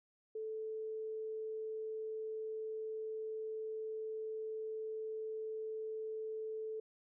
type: tone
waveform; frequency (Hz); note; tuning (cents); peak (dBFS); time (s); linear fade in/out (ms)
sine; 437.9; A4; -8; -39; 0.35-6.8; 5
effects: none